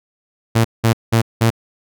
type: tone bursts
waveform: sawtooth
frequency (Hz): 114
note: A#2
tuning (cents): -38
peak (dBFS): -7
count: 4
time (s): 0.55-1.504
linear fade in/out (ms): 10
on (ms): 96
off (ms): 190
effects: none